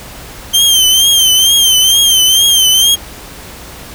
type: tone with vibrato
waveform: sawtooth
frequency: 3137 Hz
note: G7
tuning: 1 cent sharp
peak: -3 dBFS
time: 0.53-2.96 s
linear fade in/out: 20 ms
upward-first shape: triangle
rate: 2.2 Hz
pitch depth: 83 cents each way
effects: added 60 Hz sine -37 dBFS peak until 3.94 s + pink hiss -31 dBFS RMS until 3.94 s